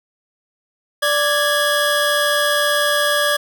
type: tone pair together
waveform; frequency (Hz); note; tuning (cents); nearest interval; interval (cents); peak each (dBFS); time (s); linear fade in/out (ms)
25% pulse; 585.8 / 1657; D5 / G#6; -5 / -4; octave + tritone; 1801; -14; 1.02-3.37; 10
effects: none